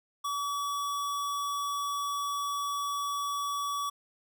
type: tone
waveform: square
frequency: 1140 Hz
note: C#6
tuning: 48 cents sharp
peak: -31 dBFS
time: 0.24-3.9 s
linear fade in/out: 10 ms
effects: none